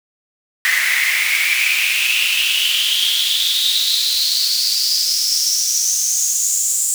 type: noise with high-pass filter sweep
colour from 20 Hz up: pink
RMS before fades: -17 dBFS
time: 0.65-6.94 s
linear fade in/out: 0 ms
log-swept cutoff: 1900 to 7600 Hz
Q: 7.7
effects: none